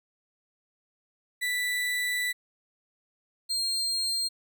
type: tone pair in turn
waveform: 35% pulse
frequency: 1975.5 / 4199 Hz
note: B6 / C8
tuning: 0 / +5 cents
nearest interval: octave + minor second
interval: 1305 cents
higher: second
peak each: -25 dBFS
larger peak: neither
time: 1.41-2.33 / 3.49-4.29 s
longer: first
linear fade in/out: 20 ms
effects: none